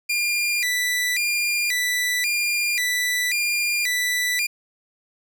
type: tone with vibrato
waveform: sawtooth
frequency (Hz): 2180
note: C#7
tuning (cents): -29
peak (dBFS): -17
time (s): 0.09-4.47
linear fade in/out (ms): 10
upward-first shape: square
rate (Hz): 0.93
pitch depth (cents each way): 170
effects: none